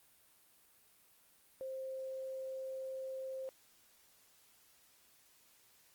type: tone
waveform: sine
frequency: 527 Hz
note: C5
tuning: 12 cents sharp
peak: -40 dBFS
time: 1.61-3.49 s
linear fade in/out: 0 ms
effects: white hiss -67 dBFS RMS until 5.94 s + Opus 32 kbps